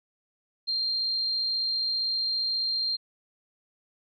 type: tone with amplitude modulation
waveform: sine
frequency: 4186 Hz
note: C8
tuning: in tune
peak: -24 dBFS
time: 0.67-2.97 s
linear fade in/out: 20 ms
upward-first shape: sine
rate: 115 Hz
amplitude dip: 25%
effects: none